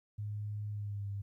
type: tone with pitch glide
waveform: sine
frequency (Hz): 104.5 to 100.24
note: G#2 to G2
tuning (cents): +11 to +39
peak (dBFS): -36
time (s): 0.18-1.22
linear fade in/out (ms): 10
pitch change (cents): -72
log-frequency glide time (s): 0.7-1.09
effects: 13-bit